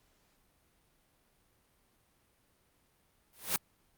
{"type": "noise with exponential growth", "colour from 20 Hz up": "white", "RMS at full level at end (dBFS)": -26, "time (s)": [3.33, 3.56], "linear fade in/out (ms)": 1, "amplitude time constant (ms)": 49, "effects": ["pink hiss -71 dBFS RMS until 3.97 s", "Opus 48 kbps"]}